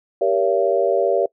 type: chord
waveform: sine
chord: G diminished seventh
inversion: none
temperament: just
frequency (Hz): 392 / 470.4 / 564.5 / 677.4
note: G4 / Bb4 / Db5 / Fb5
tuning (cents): 0 / +16 / +31 / +47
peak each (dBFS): -21 / -21 / -19 / -22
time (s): 0.21-1.26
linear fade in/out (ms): 5
effects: noise-tail reverb RT60 0.1 s tail -22 dB re dry